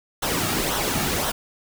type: noise with flanger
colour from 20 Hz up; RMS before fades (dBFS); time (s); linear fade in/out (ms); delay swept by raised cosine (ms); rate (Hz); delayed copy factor
pink; -24; 0.22-1.32; 10; 0.42 to 2.02; 1.9; -0.55
effects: none